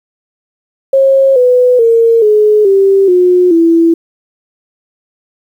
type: tone with pitch steps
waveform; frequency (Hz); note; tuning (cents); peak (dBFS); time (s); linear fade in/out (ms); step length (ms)
sine; 540 / 498.1 / 459.4 / 423.7 / 390.8 / 360.4 / 332.4; C#5 / B4 / A#4 / G#4 / G4 / F#4 / E4; -45 / +15 / -25 / +35 / -5 / -45 / +15; -4; 0.93-3.94; 5; 430
effects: 7-bit